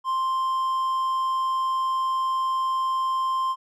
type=tone; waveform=triangle; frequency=1050 Hz; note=C6; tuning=6 cents sharp; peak=-20 dBFS; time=0.04-3.56 s; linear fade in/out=50 ms; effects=none